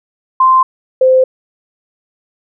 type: tone pair in turn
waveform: sine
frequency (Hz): 1042 / 518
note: C6 / C5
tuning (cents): -7 / -17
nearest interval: octave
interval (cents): 1210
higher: first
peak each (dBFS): -5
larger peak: neither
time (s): 0.4-0.63 / 1.01-1.24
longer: neither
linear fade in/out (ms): 5
effects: none

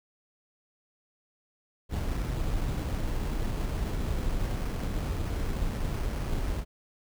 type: noise with sample-and-hold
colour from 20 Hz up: brown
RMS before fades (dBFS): -30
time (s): 1.89-6.65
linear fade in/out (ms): 50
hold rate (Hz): 3675
effects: none

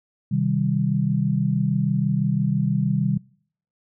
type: chord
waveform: sine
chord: C minor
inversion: none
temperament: just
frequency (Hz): 130.81 / 156.98 / 196.22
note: C3 / Eb3 / G3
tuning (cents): 0 / +16 / +2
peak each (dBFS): -23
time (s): 0.31-3.18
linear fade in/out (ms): 10
effects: noise-tail reverb RT60 0.6 s tail -25 dB re dry

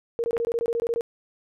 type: tone bursts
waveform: sine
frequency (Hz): 466.2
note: A#4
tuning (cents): 0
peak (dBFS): -22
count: 12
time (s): 0.19-1.009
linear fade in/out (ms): 0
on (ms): 49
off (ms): 21
type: click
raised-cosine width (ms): 0.5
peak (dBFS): -16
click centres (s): 0.368
effects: none

